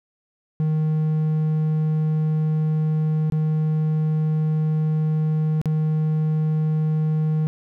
triangle tone with dropouts, 155.56 Hz, D#3, in tune, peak -16 dBFS, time 0.6-7.47 s, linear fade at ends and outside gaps 0 ms, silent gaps 3.3-3.322 / 5.615-5.657 s, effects none

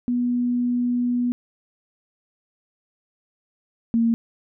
sine tone pair in turn, 244.1 / 230.4 Hz, B3 / A#3, -20 / -20 cents, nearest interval minor second, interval 100 cents, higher first, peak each -19 / -16 dBFS, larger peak second, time 0.08-1.32 / 3.94-4.14 s, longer first, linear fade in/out 0 ms, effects none

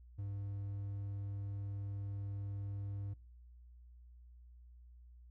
triangle tone, 100.2 Hz, G2, 38 cents sharp, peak -37 dBFS, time 0.18-3.14 s, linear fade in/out 10 ms, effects noise-tail reverb RT60 0.4 s tail -25 dB re dry + added 60 Hz sine -55 dBFS peak until 5.3 s

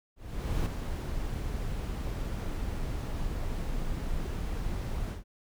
brown noise with ADSR envelope, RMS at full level -27 dBFS, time 0.16-5.24 s, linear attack 500 ms, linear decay 6 ms, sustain -6 dB, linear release 140 ms, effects none

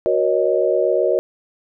sine chord, D# minor seventh, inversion first, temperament equal with one note detuned, 370 / 476.2 / 554.4 / 622.3 Hz, F#4 / A#4 / C#5 / D#5, 0 / +37 / 0 / 0 cents, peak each -20 dBFS, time 0.06-1.19 s, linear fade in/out 0 ms, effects none

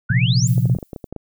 sine exponential sweep, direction up, 1420 to 7560 Hz, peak -22 dBFS, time 0.09-0.48 s, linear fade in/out 10 ms
sine chord, Bb suspended second, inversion none, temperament just, 116.54 / 131.11 / 174.81 Hz, Bb2 / C3 / F3, 0 / +4 / +2 cents, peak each -17 / -17 / -22 dBFS, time 0.1-0.77 s, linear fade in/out 5 ms
violet noise with exponential decay, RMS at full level -33 dBFS, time 0.47-1.07 s, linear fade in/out 2 ms, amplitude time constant 130 ms
clicks, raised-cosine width 2 ms, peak -17 dBFS, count 11, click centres 0.58 / 0.656 / 0.698 / 0.75 / 0.787 / 0.828 / 0.932 / 0.962 / 1.042 / 1.126 / 1.163 s
effects none

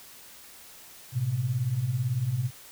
sine beating tone pair, 110 / 128 Hz, A2 / C3, 0 / -38 cents, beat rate 18 Hz, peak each -31 / -26 dBFS, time 1.12-2.51 s, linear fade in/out 50 ms, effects white hiss -49 dBFS RMS until 2.71 s

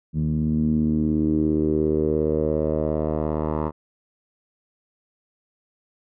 10% pulse tone with low-pass filter sweep, 77.2 Hz, D#2, 13 cents flat, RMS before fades -22 dBFS, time 0.13-3.72 s, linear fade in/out 50 ms, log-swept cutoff 180 to 910 Hz, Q 3.9, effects none

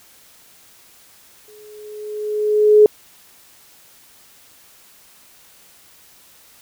sine tone with exponential growth, 422.8 Hz, G#4, 31 cents sharp, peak -4 dBFS, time 1.48-2.86 s, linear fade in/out 1 ms, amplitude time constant 300 ms, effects white hiss -49 dBFS RMS until 6.61 s

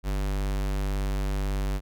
square tone, 49.08 Hz, G1, 3 cents sharp, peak -26 dBFS, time 0.03-1.81 s, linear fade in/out 50 ms, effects none

